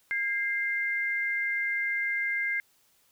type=tone pair together; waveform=sine; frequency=1621.3 / 2095 Hz; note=G#6 / C7; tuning=-42 / +2 cents; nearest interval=major third; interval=444 cents; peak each=-31 / -28 dBFS; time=0.11-2.6 s; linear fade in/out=0 ms; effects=white hiss -66 dBFS RMS until 3.11 s